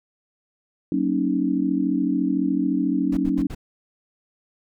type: chord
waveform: sine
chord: D# minor seventh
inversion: first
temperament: equal with one note detuned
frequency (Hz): 187.69 / 233.1 / 277.2 / 311.1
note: F#3 / A#3 / C#4 / D#4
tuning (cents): +25 / 0 / 0 / 0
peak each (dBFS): -26 / -28 / -22 / -25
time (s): 0.92-3.47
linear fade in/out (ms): 2
type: noise bursts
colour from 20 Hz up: brown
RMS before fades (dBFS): -32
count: 4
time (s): 3.12-3.549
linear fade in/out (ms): 5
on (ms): 51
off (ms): 75
effects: none